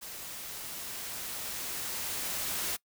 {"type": "noise with level ramp", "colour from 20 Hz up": "white", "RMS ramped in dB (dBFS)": [-43, -33], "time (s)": [0.01, 2.77], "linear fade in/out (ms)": 20, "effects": ["noise-tail reverb RT60 0.1 s tail -22 dB re dry"]}